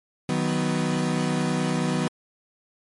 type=chord; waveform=35% pulse; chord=B major; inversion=first; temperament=equal; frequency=155.56 / 185 / 246.9 Hz; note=D#3 / F#3 / B3; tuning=0 / 0 / 0 cents; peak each=-25 dBFS; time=0.29-2.08 s; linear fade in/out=2 ms; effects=MP3 48 kbps